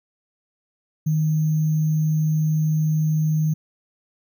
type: tone with sample-and-hold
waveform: sine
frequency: 155.56 Hz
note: D#3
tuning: in tune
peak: -17 dBFS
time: 1.06-3.54 s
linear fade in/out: 10 ms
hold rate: 6300 Hz
effects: none